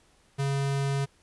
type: tone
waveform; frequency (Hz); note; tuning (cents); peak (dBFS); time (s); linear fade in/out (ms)
square; 138.59; C#3; 0; -26; 0.38-1.06; 20
effects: pink hiss -63 dBFS RMS until 1.22 s + resampled to 24000 Hz